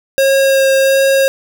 square tone with vibrato, 540 Hz, C#5, 45 cents flat, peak -9 dBFS, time 0.18-1.28 s, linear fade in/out 0 ms, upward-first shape sine, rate 1.4 Hz, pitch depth 10 cents each way, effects none

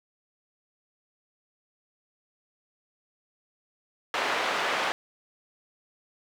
pink band-pass noise, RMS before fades -28 dBFS, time 4.14-4.92 s, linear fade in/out 0 ms, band 660 to 2800 Hz, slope 12 dB/octave, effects none

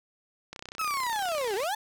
click train, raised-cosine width 0.2 ms, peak -22 dBFS, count 36, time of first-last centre 0.53-1.634 s, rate 31.7 Hz
35% pulse linear two-way sweep, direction down then up, 1318.5 to 371.4 to 892 Hz, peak -26 dBFS, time 0.79-1.75 s, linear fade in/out 5 ms, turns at 1.55 s
effects none

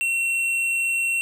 triangle tone with tanh clipping, 2722 Hz, F7, 45 cents flat, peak -22 dBFS, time 0.01-1.21 s, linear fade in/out 0 ms, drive 14 dB, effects none

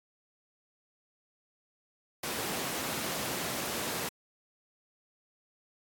pink high-pass noise, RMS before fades -35 dBFS, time 2.23-4.09 s, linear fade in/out 5 ms, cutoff 180 Hz, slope 12 dB/octave, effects AAC 64 kbps

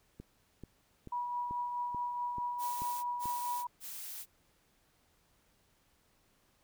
click train, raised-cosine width 3 ms, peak -33 dBFS, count 8, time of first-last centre 0.2-3.257 s, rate 2.29 Hz
sine tone with tremolo, 971 Hz, B5, 30 cents flat, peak -32 dBFS, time 1.12-3.67 s, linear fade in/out 5 ms, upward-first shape triangle, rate 4.7 Hz, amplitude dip 40%
blue noise bursts, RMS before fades -44 dBFS, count 3, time 2.58-4.26 s, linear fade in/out 50 ms, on 460 ms, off 150 ms
effects pink hiss -71 dBFS RMS until 6.63 s

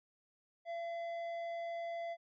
sine tone with tanh clipping, 678 Hz, E5, 49 cents sharp, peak -40 dBFS, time 0.65-2.17 s, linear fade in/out 50 ms, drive 9 dB, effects none

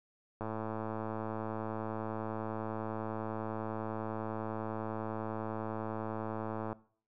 click train, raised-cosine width 1 ms, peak -24 dBFS, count 696, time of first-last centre 0.41-6.728 s, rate 110 Hz, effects noise-tail reverb RT60 0.5 s tail -20 dB re dry

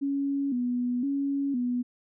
sine tone with vibrato, 261.6 Hz, C4, in tune, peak -25 dBFS, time 0.01-1.83 s, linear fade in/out 20 ms, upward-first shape square, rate 0.98 Hz, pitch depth 110 cents each way, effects none

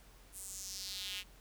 square tone with high-pass filter sweep, 96.8 Hz, G2, 21 cents flat, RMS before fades -44 dBFS, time 0.32-1.24 s, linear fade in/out 50 ms, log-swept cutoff 9700 to 2700 Hz, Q 3, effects added 45 Hz sine -59 dBFS peak until 1.4 s + pink hiss -62 dBFS RMS until 1.4 s

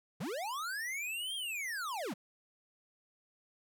square linear two-way sweep, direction up then down, 123.47 to 3267 to 150.2 Hz, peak -37 dBFS, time 0.2-2.14 s, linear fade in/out 10 ms, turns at 1.35 s, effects none

